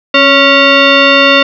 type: tone with frequency modulation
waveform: sine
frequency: 1105 Hz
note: C#6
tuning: 6 cents flat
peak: -3 dBFS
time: 0.14-1.43 s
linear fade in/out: 5 ms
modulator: 832 Hz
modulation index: 3.1
effects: none